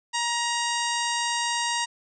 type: harmonic tone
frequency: 944 Hz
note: A#5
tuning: 22 cents sharp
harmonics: 1 / 2 / 3 / 4 / 5 / 6 / 7 / 8 / 9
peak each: -28 / -31 / -33 / -34 / -35 / -36 / -36 / -37 / -38 dBFS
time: 0.13-1.86 s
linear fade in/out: 20 ms
effects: none